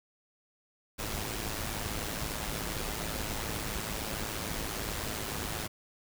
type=noise with amplitude modulation; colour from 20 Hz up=pink; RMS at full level=-33 dBFS; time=0.98-5.68 s; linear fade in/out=20 ms; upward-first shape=sine; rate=107 Hz; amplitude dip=60%; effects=none